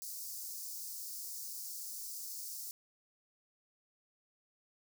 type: high-pass noise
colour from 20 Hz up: white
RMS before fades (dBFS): -44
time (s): 0.02-2.71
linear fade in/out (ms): 0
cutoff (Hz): 4700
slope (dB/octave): 48
effects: none